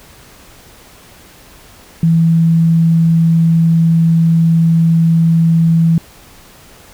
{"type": "tone", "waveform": "sine", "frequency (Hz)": 164.81, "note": "E3", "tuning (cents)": 0, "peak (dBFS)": -7, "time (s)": [2.03, 5.98], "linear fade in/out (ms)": 2, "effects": ["pink hiss -41 dBFS RMS until 6.93 s"]}